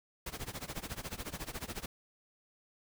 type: noise with tremolo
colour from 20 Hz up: pink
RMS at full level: -39 dBFS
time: 0.26-1.86 s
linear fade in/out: 5 ms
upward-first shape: sine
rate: 14 Hz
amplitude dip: 90%
type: clicks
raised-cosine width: 5 ms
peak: -31 dBFS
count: 2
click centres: 0.777 / 1.339 s
effects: none